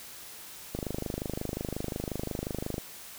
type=click train; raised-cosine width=2 ms; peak=-19 dBFS; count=53; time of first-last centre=0.75-2.781 s; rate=25.6 Hz; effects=white hiss -46 dBFS RMS until 3.18 s